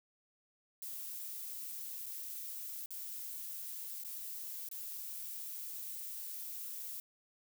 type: noise with dropouts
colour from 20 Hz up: violet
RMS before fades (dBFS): -44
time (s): 0.82-7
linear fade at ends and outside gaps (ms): 1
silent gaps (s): 2.059-2.064 / 2.86-2.906 / 4.037-4.047 / 4.688-4.713
effects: none